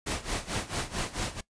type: noise with tremolo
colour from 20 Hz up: pink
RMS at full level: -30 dBFS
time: 0.06-1.41 s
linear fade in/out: 10 ms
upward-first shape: sine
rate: 4.5 Hz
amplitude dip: 85%
effects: noise-tail reverb RT60 0.1 s tail -20 dB re dry + resampled to 22050 Hz